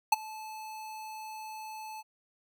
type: tone with ADSR envelope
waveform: square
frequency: 869 Hz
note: A5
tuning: 22 cents flat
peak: -18 dBFS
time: 0.12-2.03 s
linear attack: 6 ms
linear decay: 22 ms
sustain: -23 dB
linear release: 33 ms
effects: none